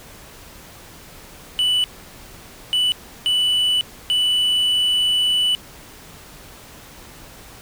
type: tone bursts at uneven times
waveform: triangle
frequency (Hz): 2972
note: F#7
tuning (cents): +7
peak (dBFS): -14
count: 4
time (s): 1.59-1.84 / 2.73-2.92 / 3.26-3.81 / 4.1-5.55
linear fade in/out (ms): 0
effects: pink hiss -42 dBFS RMS until 7.61 s